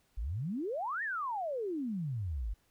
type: exponential two-way sweep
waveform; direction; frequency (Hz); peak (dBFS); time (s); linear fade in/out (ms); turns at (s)
sine; up then down; 46.25 to 1885 to 46.25; -33; 0.17-2.54; 10; 1.03
effects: pink hiss -72 dBFS RMS until 2.7 s